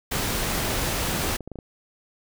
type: noise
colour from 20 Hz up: pink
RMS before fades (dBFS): -26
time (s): 0.11-1.37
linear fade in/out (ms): 10
type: clicks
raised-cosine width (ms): 2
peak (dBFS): -23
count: 12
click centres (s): 0.717 / 0.888 / 0.956 / 1.032 / 1.14 / 1.249 / 1.3 / 1.407 / 1.476 / 1.517 / 1.557 / 1.588
effects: none